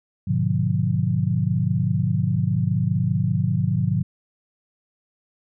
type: chord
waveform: sine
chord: G# diminished seventh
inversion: none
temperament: just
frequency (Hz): 103.83 / 124.59 / 149.51 / 179.41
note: G#2 / B2 / D3 / F3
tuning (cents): 0 / +16 / +31 / +47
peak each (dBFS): -24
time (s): 0.27-4.03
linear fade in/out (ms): 10
effects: none